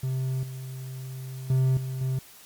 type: tone with level steps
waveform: triangle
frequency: 130.7 Hz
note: C3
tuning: 1 cent flat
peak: -23 / -32 / -17 / -27 / -22 dBFS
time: 0.03-2.19 s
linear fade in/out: 5 ms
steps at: 0.43 / 1.5 / 1.77 / 2.01 s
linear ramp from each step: 2 ms
effects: white hiss -50 dBFS RMS until 2.45 s + MP3 96 kbps